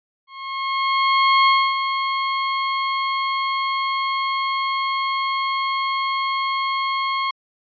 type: tone with ADSR envelope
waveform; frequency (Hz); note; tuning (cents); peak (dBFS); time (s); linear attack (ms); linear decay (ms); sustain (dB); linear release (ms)
sawtooth; 1080; C#6; -45; -8; 0.27-7.31; 1200; 270; -8; 6
effects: resampled to 11025 Hz